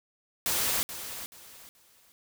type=noise with echo; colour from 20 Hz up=white; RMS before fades=-28 dBFS; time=0.46-0.83 s; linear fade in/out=0 ms; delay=430 ms; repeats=3; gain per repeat=-11 dB; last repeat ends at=2.12 s; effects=none